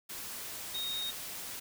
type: tone in noise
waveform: sine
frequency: 3729 Hz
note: A#7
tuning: in tune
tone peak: -34 dBFS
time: 0.74-1.11 s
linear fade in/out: 10 ms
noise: white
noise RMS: -42 dBFS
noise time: 0.09-1.6 s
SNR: +5 dB
effects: none